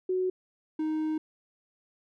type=tone pair in turn; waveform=sine / triangle; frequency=370 / 311.7 Hz; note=F#4 / D#4; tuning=0 / +3 cents; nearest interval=minor third; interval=297 cents; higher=first; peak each=-25 dBFS; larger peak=neither; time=0.09-0.3 / 0.79-1.18 s; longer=second; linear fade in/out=5 ms; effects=none